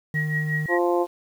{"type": "tone with tremolo", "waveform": "sine", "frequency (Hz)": 1900, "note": "A#6", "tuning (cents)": 33, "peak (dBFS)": -22, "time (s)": [0.14, 0.79], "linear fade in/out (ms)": 20, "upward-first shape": "triangle", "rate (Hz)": 5.5, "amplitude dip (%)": 90}
{"type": "tone", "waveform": "triangle", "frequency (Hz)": 153, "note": "D#3", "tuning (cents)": -29, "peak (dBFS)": -22, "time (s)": [0.14, 0.66], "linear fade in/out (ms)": 2}
{"type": "harmonic tone", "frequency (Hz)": 174.61, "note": "F3", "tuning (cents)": 0, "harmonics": [2, 3, 4, 5, 6], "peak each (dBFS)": [-21, -25, -27, -29, -31], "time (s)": [0.68, 1.07], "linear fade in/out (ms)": 50}
{"effects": ["8-bit"]}